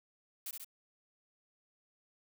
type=noise with echo; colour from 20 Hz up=blue; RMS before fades=-41 dBFS; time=0.46-0.51 s; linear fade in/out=5 ms; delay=68 ms; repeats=2; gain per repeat=-3 dB; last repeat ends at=0.646 s; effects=none